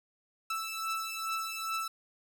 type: beating tone pair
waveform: sawtooth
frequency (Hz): 1318.5 / 1320.9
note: E6 / E6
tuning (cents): 0 / +3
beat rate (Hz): 2.4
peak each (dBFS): -32 / -34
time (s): 0.5-1.88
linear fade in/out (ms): 5
effects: none